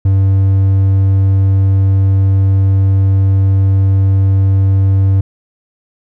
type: tone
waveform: triangle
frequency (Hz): 96.8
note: G2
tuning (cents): -21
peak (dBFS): -5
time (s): 0.05-5.21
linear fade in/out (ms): 5
effects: none